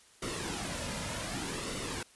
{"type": "noise with flanger", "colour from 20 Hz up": "pink", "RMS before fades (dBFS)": -37, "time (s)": [0.22, 2.03], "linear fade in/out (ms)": 5, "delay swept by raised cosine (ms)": [1.2, 2.7], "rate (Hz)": 0.66, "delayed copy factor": -0.55, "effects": ["white hiss -60 dBFS RMS until 2.15 s", "resampled to 24000 Hz"]}